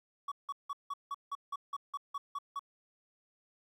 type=tone bursts; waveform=triangle; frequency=1127 Hz; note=C#6; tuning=28 cents sharp; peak=-33 dBFS; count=12; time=0.28-2.594 s; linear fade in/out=5 ms; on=37 ms; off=170 ms; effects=12-bit